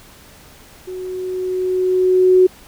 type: tone with level ramp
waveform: sine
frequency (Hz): 369.4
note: F#4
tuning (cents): -3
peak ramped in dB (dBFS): -26 to -6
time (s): 0.87-2.47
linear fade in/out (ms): 10
effects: pink hiss -44 dBFS RMS until 2.67 s